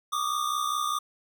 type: tone pair together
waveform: square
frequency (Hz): 1157.1 / 1222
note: D6 / D#6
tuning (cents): -26 / -32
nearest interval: minor second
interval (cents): 94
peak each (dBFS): -31 / -29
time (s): 0.12-0.99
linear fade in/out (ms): 10
effects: none